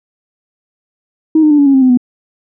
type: tone with pitch steps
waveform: sine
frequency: 315.7 / 304.9 / 294.6 / 284.5 / 274.8 / 265.5 / 256.4 / 247.7 Hz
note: D#4 / D#4 / D4 / C#4 / C#4 / C4 / C4 / B3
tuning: +25 / -35 / +6 / +45 / -15 / +25 / -35 / +5 cents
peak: -4 dBFS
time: 1.35-1.974 s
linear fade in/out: 5 ms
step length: 78 ms
effects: tanh soft clip ceiling 0 dBFS